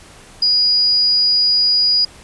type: tone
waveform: sine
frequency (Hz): 4900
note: D#8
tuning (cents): -27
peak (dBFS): -11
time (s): 0.42-2.05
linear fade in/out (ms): 5
effects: pink hiss -42 dBFS RMS until 2.23 s + resampled to 24000 Hz